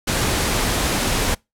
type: noise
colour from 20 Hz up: pink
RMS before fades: -20 dBFS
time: 0.07-1.35 s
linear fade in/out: 10 ms
effects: noise-tail reverb RT60 0.2 s tail -25 dB re dry + low-pass 12000 Hz 12 dB/octave